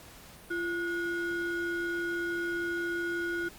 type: ring-modulated tone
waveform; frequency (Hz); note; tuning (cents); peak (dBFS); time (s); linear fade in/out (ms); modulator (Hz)
triangle; 897; A5; +33; -25; 0.5-3.49; 10; 554
effects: pink hiss -51 dBFS RMS until 3.58 s + Opus 48 kbps